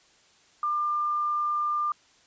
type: tone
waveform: sine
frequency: 1197 Hz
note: D6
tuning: 33 cents sharp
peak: -24 dBFS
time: 0.63-1.92 s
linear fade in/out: 2 ms
effects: white hiss -60 dBFS RMS until 2.26 s + resampled to 16000 Hz